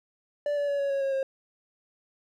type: tone with pitch steps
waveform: triangle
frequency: 583 / 575 / 567.1 / 559.3 / 551.6 / 544 / 536.5 Hz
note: D5 / D5 / C#5 / C#5 / C#5 / C#5 / C5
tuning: -13 / -37 / +39 / +15 / -9 / -33 / +43 cents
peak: -23 dBFS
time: 0.46-1.23 s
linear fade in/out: 2 ms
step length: 110 ms
effects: none